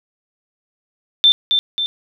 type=tone with echo; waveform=sine; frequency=3558 Hz; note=A7; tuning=19 cents sharp; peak=-7 dBFS; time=1.24-1.32 s; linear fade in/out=0 ms; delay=270 ms; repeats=2; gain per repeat=-5 dB; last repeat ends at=1.86 s; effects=none